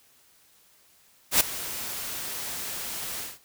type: noise with ADSR envelope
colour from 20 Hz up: white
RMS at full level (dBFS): -17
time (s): 1.31-3.39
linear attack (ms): 95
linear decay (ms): 7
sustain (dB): -17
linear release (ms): 190
effects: white hiss -60 dBFS RMS until 3.44 s